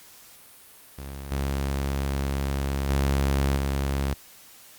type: tone with level steps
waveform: sawtooth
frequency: 68.8 Hz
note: C#2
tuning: 12 cents flat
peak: -31 / -21 / -17 / -20 dBFS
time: 0.98-4.14 s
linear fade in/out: 5 ms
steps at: 1.31 / 2.89 / 3.56 s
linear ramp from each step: 5 ms
effects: white hiss -50 dBFS RMS until 4.78 s + Opus 48 kbps